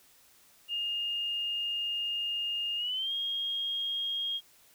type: tone with pitch glide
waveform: sine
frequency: 2831 to 3252 Hz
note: F7 to G#7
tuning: +23 to -37 cents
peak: -30 dBFS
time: 0.68-4.41 s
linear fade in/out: 50 ms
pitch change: +240 cents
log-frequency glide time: 2.77-3.13 s
effects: white hiss -61 dBFS RMS until 4.74 s